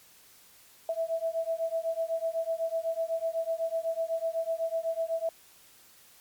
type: beating tone pair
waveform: sine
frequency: 653 / 661 Hz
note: E5 / E5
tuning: -17 / +5 cents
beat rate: 8 Hz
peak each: -31 dBFS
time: 0.89-5.29 s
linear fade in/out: 2 ms
effects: white hiss -57 dBFS RMS until 6.2 s + MP3 96 kbps